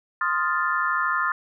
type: chord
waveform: sine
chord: F dominant seventh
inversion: second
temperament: equal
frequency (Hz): 1046.5 / 1244.5 / 1396.9 / 1760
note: C6 / Eb6 / F6 / A6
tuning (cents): 0 / 0 / 0 / 0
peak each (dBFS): -27 / -26 / -26 / -27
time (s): 0.21-1.32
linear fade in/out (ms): 2
effects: none